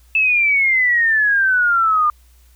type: exponential sweep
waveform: sine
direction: down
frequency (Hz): 2637 to 1200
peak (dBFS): -12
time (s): 0.15-2.1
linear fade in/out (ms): 2
effects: added 60 Hz sine -47 dBFS peak until 2.55 s + white hiss -57 dBFS RMS until 2.55 s